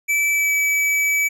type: tone with pitch glide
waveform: square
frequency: 2313 to 2293 Hz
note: D7 to D7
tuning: -27 to -42 cents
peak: -17 dBFS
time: 0.08-1.29 s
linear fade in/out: 20 ms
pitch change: -15 cents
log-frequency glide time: 0.31-0.52 s
effects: none